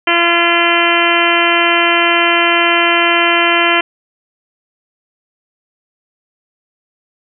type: harmonic tone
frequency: 342 Hz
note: F4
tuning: 36 cents flat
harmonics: 1 / 2 / 3 / 4 / 5 / 6 / 7 / 8 / 9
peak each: -18 / -18 / -18 / -18 / -18 / -18 / -18 / -18 / -18 dBFS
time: 0.07-3.81 s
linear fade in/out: 5 ms
effects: none